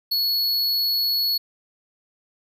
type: tone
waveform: square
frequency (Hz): 4378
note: C#8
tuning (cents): -22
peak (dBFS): -20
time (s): 0.11-1.38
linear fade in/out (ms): 10
effects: none